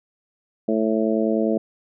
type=harmonic tone; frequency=110 Hz; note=A2; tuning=in tune; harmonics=2 / 3 / 4 / 5 / 6; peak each=-22 / -24 / -25 / -26 / -27 dBFS; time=0.68-1.58 s; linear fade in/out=5 ms; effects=none